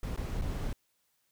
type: noise with dropouts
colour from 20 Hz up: brown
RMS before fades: -34 dBFS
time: 0.03-0.73 s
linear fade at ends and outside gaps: 2 ms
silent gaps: 0.163-0.174 / 0.413-0.419 s
effects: white hiss -75 dBFS RMS until 1.31 s